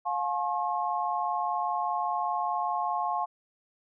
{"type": "tone cluster", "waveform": "sine", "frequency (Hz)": [709, 854, 1077], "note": ["F5", "G#5", "C6"], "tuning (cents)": [26, 48, 50], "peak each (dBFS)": -31, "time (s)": [0.05, 3.26], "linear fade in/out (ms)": 20, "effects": []}